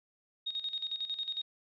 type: tone with tremolo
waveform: sine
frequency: 3729 Hz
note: A#7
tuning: in tune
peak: -32 dBFS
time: 0.46-1.42 s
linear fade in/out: 10 ms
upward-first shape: square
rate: 11 Hz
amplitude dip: 70%
effects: resampled to 11025 Hz + 12-bit